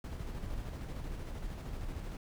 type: noise with tremolo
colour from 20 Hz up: brown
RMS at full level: -39 dBFS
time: 0.04-2.17 s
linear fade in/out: 2 ms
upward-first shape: square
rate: 13 Hz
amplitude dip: 30%
effects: none